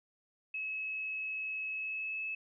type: tone with pitch glide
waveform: sine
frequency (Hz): 2578 to 2599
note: E7 to E7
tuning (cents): -39 to -25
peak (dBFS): -35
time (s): 0.54-2.35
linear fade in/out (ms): 5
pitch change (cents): +14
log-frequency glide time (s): 1.7-2.21
effects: none